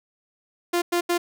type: tone bursts at uneven times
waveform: sawtooth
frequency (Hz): 348.1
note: F4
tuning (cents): -6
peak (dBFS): -16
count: 3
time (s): 0.73-0.82 / 0.92-1.01 / 1.09-1.18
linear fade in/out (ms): 10
effects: none